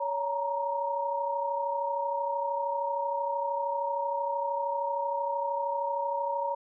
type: tone cluster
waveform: sine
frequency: 561 / 908 / 941 Hz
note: C#5 / A#5 / A#5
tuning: +21 / -46 / +16 cents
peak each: -32 / -37 / -30 dBFS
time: 0-6.55 s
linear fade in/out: 10 ms
effects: none